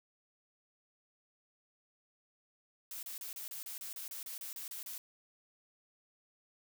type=noise bursts; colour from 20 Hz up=blue; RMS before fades=-44 dBFS; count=14; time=2.91-4.98 s; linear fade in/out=2 ms; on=120 ms; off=30 ms; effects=none